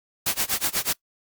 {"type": "noise with tremolo", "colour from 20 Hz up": "white", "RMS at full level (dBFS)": -22, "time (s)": [0.26, 0.93], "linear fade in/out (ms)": 5, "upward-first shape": "sine", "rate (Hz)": 8.2, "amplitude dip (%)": 95, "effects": ["noise-tail reverb RT60 0.1 s tail -22 dB re dry", "Opus 48 kbps"]}